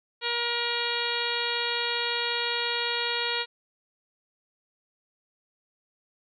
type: harmonic tone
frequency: 474.6 Hz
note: A#4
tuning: 31 cents sharp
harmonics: 1 / 2 / 3 / 4 / 5 / 6 / 7 / 8 / 9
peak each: -35 / -35 / -35 / -35 / -35 / -35 / -35 / -35 / -35 dBFS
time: 0.21-3.46 s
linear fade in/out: 50 ms
effects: none